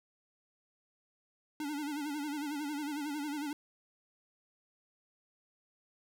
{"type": "tone with vibrato", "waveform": "square", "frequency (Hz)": 293.7, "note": "D4", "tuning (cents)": 0, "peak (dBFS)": -36, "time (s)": [1.6, 3.53], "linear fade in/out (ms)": 2, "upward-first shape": "sine", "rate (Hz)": 11, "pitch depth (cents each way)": 83, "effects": []}